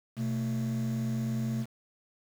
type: tone pair together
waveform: triangle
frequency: 126.17 / 222.5 Hz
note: B2 / A3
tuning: +37 / +20 cents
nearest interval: minor seventh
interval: 983 cents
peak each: -28 dBFS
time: 0.16-1.66 s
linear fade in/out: 50 ms
effects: tanh soft clip ceiling -24 dBFS + 8-bit